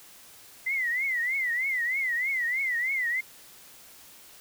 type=tone with vibrato; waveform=sine; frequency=2021 Hz; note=B6; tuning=39 cents sharp; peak=-25 dBFS; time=0.66-3.21 s; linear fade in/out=10 ms; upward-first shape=triangle; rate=3.2 Hz; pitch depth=170 cents each way; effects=white hiss -51 dBFS RMS until 4.4 s